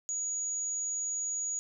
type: tone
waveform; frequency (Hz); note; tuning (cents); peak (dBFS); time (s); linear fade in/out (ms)
sine; 6790; G#8; +37; -31; 0.09-1.59; 0
effects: none